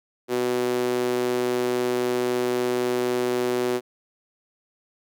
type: tone with high-pass filter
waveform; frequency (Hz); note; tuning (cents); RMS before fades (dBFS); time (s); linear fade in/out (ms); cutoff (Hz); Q
sawtooth; 123.8; B2; +5; -24; 0.28-3.81; 50; 350; 3.4
effects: none